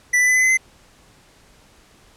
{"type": "tone with pitch steps", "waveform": "square", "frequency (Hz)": [1975.5, 1991.5, 2008, 2024, 2040, 2057], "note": ["B6", "B6", "B6", "B6", "C7", "C7"], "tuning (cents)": [0, 14, 28, 42, -44, -30], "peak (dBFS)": -14, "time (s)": [0.13, 0.574], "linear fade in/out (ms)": 10, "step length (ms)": 74, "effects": ["pink hiss -52 dBFS RMS until 2.16 s", "low-pass 10000 Hz 12 dB/octave"]}